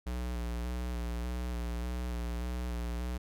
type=tone with vibrato; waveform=square; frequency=60.1 Hz; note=B1; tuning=46 cents flat; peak=-34 dBFS; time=0.06-3.18 s; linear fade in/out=10 ms; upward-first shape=square; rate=1.7 Hz; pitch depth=30 cents each way; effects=none